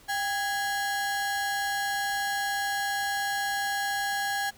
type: ring-modulated tone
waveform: 45% pulse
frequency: 1229 Hz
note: D#6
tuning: 22 cents flat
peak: -24 dBFS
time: 0.08-4.51 s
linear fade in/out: 20 ms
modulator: 431 Hz
effects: pink hiss -55 dBFS RMS until 4.57 s